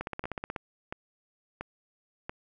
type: two click trains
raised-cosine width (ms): 0.5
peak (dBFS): -19 / -20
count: 10 / 4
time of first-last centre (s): 0.01-0.562 / 0.24-2.295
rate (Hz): 16.3 / 1.46
effects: none